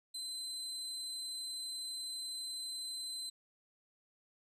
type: tone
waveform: 30% pulse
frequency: 4058 Hz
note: B7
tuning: 46 cents sharp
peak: -37 dBFS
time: 0.14-3.3 s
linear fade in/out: 10 ms
effects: resampled to 32000 Hz